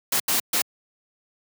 white noise bursts at uneven times, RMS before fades -22 dBFS, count 3, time 0.12-0.2 / 0.28-0.4 / 0.53-0.62 s, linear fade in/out 5 ms, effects high-pass 150 Hz 12 dB/octave

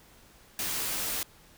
white noise with comb filter, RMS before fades -32 dBFS, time 0.59-1.23 s, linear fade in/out 2 ms, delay 14 ms, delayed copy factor -0.7, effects pink hiss -57 dBFS RMS until 1.57 s

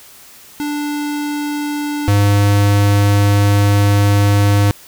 square tone pair in turn, 293.7 / 101.58 Hz, D4 / G#2, 0 / -38 cents, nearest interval octave + tritone, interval 1838 cents, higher first, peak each -19 / -10 dBFS, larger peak second, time 0.6-2.08 / 2.08-4.71 s, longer second, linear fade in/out 0 ms, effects white hiss -41 dBFS RMS until 4.87 s

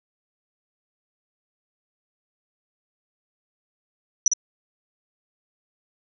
sine tone with echo, 5900 Hz, F#8, 6 cents flat, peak -13 dBFS, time 4.26-4.28 s, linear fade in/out 2 ms, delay 55 ms, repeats 1, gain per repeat -5 dB, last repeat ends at 4.335 s, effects none

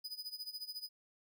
45% pulse tone with tremolo, 4978 Hz, D#8, in tune, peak -39 dBFS, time 0.04-0.89 s, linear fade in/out 10 ms, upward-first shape sine, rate 14 Hz, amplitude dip 85%, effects none

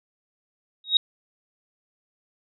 sine tone with exponential growth, 3778 Hz, A#7, 22 cents sharp, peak -10 dBFS, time 0.84-0.97 s, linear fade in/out 2 ms, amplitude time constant 28 ms, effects none

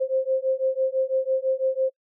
sine beating tone pair, 523.3 / 529.3 Hz, C5 / C5, 0 / +20 cents, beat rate 6 Hz, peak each -24 dBFS, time 0-1.9 s, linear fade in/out 20 ms, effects noise-tail reverb RT60 0.1 s tail -26 dB re dry

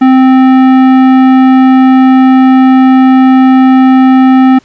sine tone with tanh clipping, 260.8 Hz, C4, 5 cents flat, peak -3 dBFS, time 0.01-4.59 s, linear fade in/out 10 ms, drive 15 dB, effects pink hiss -45 dBFS RMS until 4.64 s + resampled to 16000 Hz

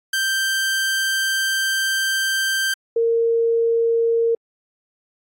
sawtooth / sine tone pair in turn, 1568 / 460.9 Hz, G6 / A#4, 0 / -20 cents, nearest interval octave + major sixth, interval 2120 cents, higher first, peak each -15 dBFS, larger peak neither, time 0.13-2.74 / 2.96-4.35 s, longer first, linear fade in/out 5 ms, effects AAC 64 kbps

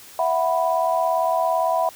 sine chord, E suspended second, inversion none, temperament equal with one note detuned, 659.3 / 737 / 987.8 Hz, E5 / F#5 / B5, 0 / -7 / 0 cents, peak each -21 / -23 / -23 dBFS, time 0.19-1.89 s, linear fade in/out 2 ms, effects white hiss -44 dBFS RMS until 1.95 s

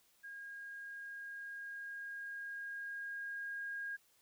sine tone with level ramp, 1627 Hz, G#6, 36 cents flat, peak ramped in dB -46 to -39 dBFS, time 0.23-3.97 s, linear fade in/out 20 ms, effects white hiss -71 dBFS RMS until 4.21 s

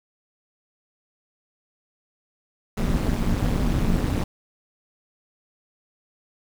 brown noise with amplitude modulation, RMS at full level -18 dBFS, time 2.77-4.24 s, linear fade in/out 5 ms, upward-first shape sine, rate 199 Hz, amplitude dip 100%, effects none

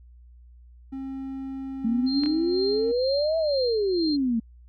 triangle tone, 268 Hz, C4, 42 cents sharp, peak -29 dBFS, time 0.92-2.92 s, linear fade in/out 10 ms
sine exponential two-way sweep, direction up then down, 220 to 660 to 220 Hz, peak -21 dBFS, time 1.84-4.4 s, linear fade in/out 10 ms, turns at 3.38 s
sine tone with tremolo, 4186 Hz, C8, in tune, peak -29 dBFS, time 2.06-4.17 s, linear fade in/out 20 ms, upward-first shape sine, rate 2.1 Hz, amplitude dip 80%
clicks, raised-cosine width 0.3 ms, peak -21 dBFS, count 2, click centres 2.236 / 2.26 s
effects added 60 Hz sine -47 dBFS peak until 4.68 s

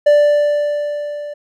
triangle tone with level ramp, 587.3 Hz, D5, in tune, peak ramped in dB -4 to -23 dBFS, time 0.06-1.34 s, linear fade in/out 10 ms, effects none

